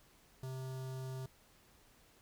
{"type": "tone with notch filter", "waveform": "square", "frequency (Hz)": 130.81, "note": "C3", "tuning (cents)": 0, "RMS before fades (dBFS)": -43, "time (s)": [0.43, 1.26], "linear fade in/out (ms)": 2, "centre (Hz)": 2200, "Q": 1, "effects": ["pink hiss -66 dBFS RMS until 2.21 s"]}